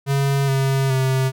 square tone with pitch steps, 138.59 / 135.19 / 131.87 Hz, C#3 / C#3 / C3, 0 / -43 / +14 cents, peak -17 dBFS, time 0.06-1.32 s, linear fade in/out 50 ms, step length 420 ms, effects none

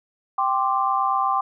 sine chord, G suspended fourth, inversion none, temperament equal, 784 / 1046.5 / 1174.7 Hz, G5 / C6 / D6, 0 / 0 / 0 cents, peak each -23 dBFS, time 0.38-1.41 s, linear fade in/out 5 ms, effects none

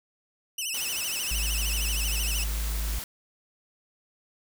15% pulse tone with vibrato, 2794 Hz, F7, in tune, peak -22 dBFS, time 0.58-2.44 s, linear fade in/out 5 ms, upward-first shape sine, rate 13 Hz, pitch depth 150 cents each way
white noise, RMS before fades -37 dBFS, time 0.74-3.04 s, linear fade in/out 2 ms
triangle tone, 53 Hz, G#1, 36 cents sharp, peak -25 dBFS, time 1.31-2.99 s, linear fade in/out 5 ms
effects none

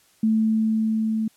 sine tone with level ramp, 220 Hz, A3, in tune, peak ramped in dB -16 to -21 dBFS, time 0.23-1.28 s, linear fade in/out 5 ms, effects white hiss -59 dBFS RMS until 1.36 s + low-pass 12000 Hz 12 dB/octave

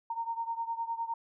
sine beating tone pair, 918 / 927.8 Hz, A#5 / A#5, -27 / -8 cents, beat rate 9.8 Hz, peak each -34 / -37 dBFS, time 0.1-1.14 s, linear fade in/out 5 ms, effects none

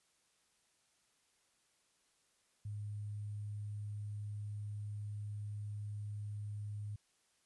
sine tone with sample-and-hold, 103.83 Hz, G#2, in tune, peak -40 dBFS, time 2.65-6.96 s, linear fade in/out 5 ms, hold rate 8820 Hz, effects white hiss -75 dBFS RMS until 7.45 s + resampled to 24000 Hz

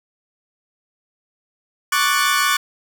sawtooth chord, D major seventh, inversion third, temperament equal, 1108.7 / 1174.7 / 1480 / 1760 Hz, C#6 / D6 / F#6 / A6, 0 / 0 / 0 / 0 cents, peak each -17 / -17 / -17 / -20 dBFS, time 1.92-2.57 s, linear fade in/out 5 ms, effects none

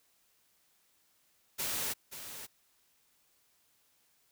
white noise with echo, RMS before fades -35 dBFS, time 1.58-1.94 s, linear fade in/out 20 ms, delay 530 ms, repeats 1, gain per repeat -10 dB, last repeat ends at 2.47 s, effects white hiss -71 dBFS RMS until 4.31 s

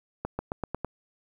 accelerating click train, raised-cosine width 1 ms, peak -16 dBFS, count 6, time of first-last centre 0.25-0.847 s, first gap 140 ms, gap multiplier 0.92, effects 9-bit

